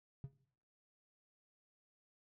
triangle tone with exponential decay, 136.8 Hz, C#3, 23 cents flat, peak -36 dBFS, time 0.24-0.33 s, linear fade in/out 0 ms, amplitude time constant 19 ms, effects noise-tail reverb RT60 0.6 s tail -18 dB re dry + tanh soft clip ceiling -34 dBFS

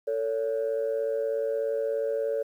sine tone pair together, 447.3 / 564.1 Hz, A4 / C#5, +28 / +30 cents, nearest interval major third, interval 402 cents, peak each -27 dBFS, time 0.07-2.43 s, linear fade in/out 10 ms, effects tanh soft clip ceiling -20 dBFS + 10-bit

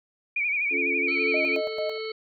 sine tone with vibrato, 2349 Hz, D7, in tune, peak -23 dBFS, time 0.36-1.56 s, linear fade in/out 5 ms, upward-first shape sine, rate 12 Hz, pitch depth 84 cents each way
sine chord, Db augmented, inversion none, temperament equal with one note detuned, 277.2 / 349.2 / 436 Hz, Db4 / F4 / A4, 0 / 0 / -16 cents, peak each -32 dBFS, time 0.7-1.62 s, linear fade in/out 50 ms
harmonic tone, 439.2 Hz, A4, 3 cents flat, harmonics 1 / 3 / 5 / 7 / 9 / 10, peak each -31 / -43 / -39 / -45 / -47 / -40 dBFS, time 1.08-2.12 s, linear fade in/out 5 ms
sine tone with tremolo, 622.3 Hz, D#5, in tune, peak -26 dBFS, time 1.34-1.98 s, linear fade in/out 2 ms, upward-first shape square, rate 4.5 Hz, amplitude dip 80%
effects none

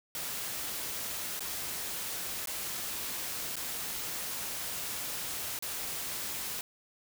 white noise with dropouts, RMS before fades -37 dBFS, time 0.15-6.61 s, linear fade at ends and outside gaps 1 ms, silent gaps 1.394-1.406 / 2.458-2.472 / 3.557-3.566 / 5.59-5.624 s, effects none

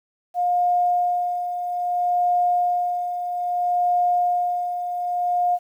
sine tone with tremolo, 711 Hz, F5, 31 cents sharp, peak -16 dBFS, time 0.34-5.59 s, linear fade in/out 50 ms, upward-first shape sine, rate 0.61 Hz, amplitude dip 60%, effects 9-bit

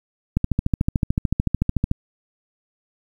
click train, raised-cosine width 5 ms, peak -6 dBFS, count 22, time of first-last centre 0.37-1.914 s, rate 13.6 Hz, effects 8-bit

